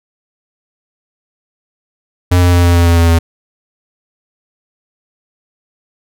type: tone with pitch steps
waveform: square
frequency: 89.3 / 88.43 / 87.56 / 86.71 / 85.86 / 85.02 / 84.19 / 83.37 Hz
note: F2 / F2 / F2 / F2 / F2 / F2 / E2 / E2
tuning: +39 / +22 / +5 / -12 / -29 / -46 / +37 / +20 cents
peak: -7 dBFS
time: 2.31-3.19 s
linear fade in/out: 10 ms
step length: 110 ms
effects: none